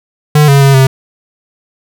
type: tone with pitch steps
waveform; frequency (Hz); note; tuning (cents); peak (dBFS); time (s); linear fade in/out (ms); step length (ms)
square; 150.1 / 139.4 / 137.6 / 133; D3 / C#3 / C#3 / C3; +38 / +10 / -12 / +29; -4; 0.35-0.87; 5; 130
effects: none